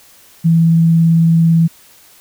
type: tone with vibrato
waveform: sine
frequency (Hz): 165.1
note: E3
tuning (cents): +3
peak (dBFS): -7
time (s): 0.44-1.68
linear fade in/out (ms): 20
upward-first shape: sine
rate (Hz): 18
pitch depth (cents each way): 8
effects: white hiss -45 dBFS RMS until 2.2 s